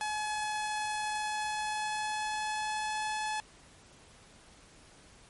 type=tone with pitch glide; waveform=sawtooth; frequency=850 to 857.9 Hz; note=G#5 to A5; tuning=+40 to -44 cents; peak=-28 dBFS; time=0.01-3.4 s; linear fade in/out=0 ms; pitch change=+16 cents; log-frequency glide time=1.14-3.08 s; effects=pink hiss -57 dBFS RMS until 5.29 s + MP3 48 kbps